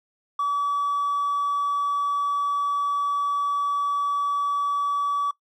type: tone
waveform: triangle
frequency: 1145 Hz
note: D6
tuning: 44 cents flat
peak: -18 dBFS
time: 0.39-5.31 s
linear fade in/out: 5 ms
effects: noise-tail reverb RT60 0.1 s tail -23 dB re dry + tanh soft clip ceiling -18 dBFS